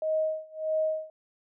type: tone with tremolo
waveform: sine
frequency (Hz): 628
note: D#5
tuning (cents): +16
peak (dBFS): -23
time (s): 0.02-1.1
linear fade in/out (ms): 2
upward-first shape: sine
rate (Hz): 1.6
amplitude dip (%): 95
effects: none